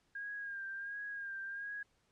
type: tone with vibrato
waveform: sine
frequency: 1617 Hz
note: G#6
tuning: 47 cents flat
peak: -40 dBFS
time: 0.15-1.83 s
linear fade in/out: 5 ms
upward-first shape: sine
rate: 1.4 Hz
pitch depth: 43 cents each way
effects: pink hiss -75 dBFS RMS until 2.11 s + low-pass 8000 Hz 12 dB/octave